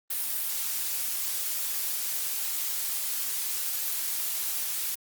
blue noise, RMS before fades -30 dBFS, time 0.1-4.95 s, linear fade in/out 5 ms, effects Opus 32 kbps

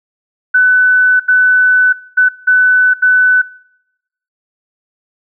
sine tone bursts at uneven times, 1500 Hz, F#6, 23 cents sharp, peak -5 dBFS, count 5, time 0.54-1.2 / 1.28-1.93 / 2.17-2.29 / 2.47-2.94 / 3.02-3.42 s, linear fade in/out 10 ms, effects noise-tail reverb RT60 0.9 s tail -25 dB re dry

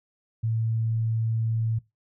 sine tone, 112.7 Hz, A2, 42 cents sharp, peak -23 dBFS, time 0.43-1.79 s, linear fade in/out 10 ms, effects noise-tail reverb RT60 0.2 s tail -19 dB re dry

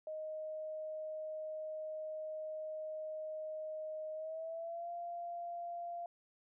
sine tone with pitch glide, 623 to 691.3 Hz, D#5 to F5, +2 to -18 cents, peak -40 dBFS, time 0.07-6.06 s, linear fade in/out 2 ms, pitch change +180 cents, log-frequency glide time 4.14-4.9 s, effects none

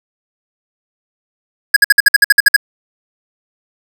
square tone bursts, 1661.2 Hz, G#6, in tune, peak -3 dBFS, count 11, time 1.74-2.564 s, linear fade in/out 5 ms, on 24 ms, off 56 ms, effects none

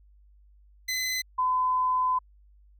20% pulse / sine tone pair in turn, 2029 / 1014.5 Hz, B6 / B5, +46 / +46 cents, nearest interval octave, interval 1200 cents, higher first, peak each -22 dBFS, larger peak neither, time 0.88-1.22 / 1.38-2.19 s, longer second, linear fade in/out 10 ms, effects added 50 Hz sine -54 dBFS peak until 2.79 s

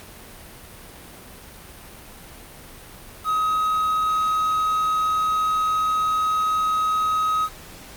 triangle tone with quantisation, 1265 Hz, D#6, 28 cents sharp, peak -17 dBFS, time 3.24-7.49 s, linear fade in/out 50 ms, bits 7, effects pink hiss -42 dBFS RMS until 7.96 s + Opus 48 kbps

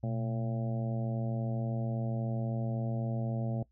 harmonic tone with a mistuned harmonic, 112.4 Hz, A2, 37 cents sharp, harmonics 1 / 2 / 3 / 4 / 5 / 6 / 7, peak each -32 / -37 / -46 / -48 / -43 / -45 / -51 dBFS, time 0.03-3.63 s, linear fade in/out 5 ms, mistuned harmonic 1, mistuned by +130 cents, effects noise-tail reverb RT60 0.1 s tail -20 dB re dry + added 60 Hz sine -66 dBFS peak until 3.71 s

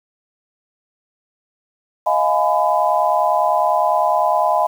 sine chord, F half-diminished seventh, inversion third, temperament just, 628.6 / 698.5 / 838.1 / 1005.8 Hz, Eb5 / F5 / Ab5 / Cb6, +18 / 0 / +16 / +31 cents, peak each -19 dBFS, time 2.06-4.67 s, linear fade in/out 10 ms, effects 7-bit

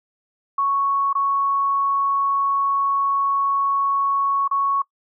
sine tone with dropouts, 1108.7 Hz, C#6, in tune, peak -17 dBFS, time 0.58-4.82 s, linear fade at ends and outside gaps 5 ms, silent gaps 1.13-1.151 / 4.478-4.511 s, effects noise-tail reverb RT60 0.1 s tail -23 dB re dry

